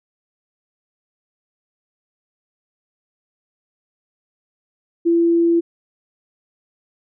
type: tone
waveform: sine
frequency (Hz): 337.6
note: E4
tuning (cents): +41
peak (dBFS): -12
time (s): 5.05-5.61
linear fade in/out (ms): 20
effects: none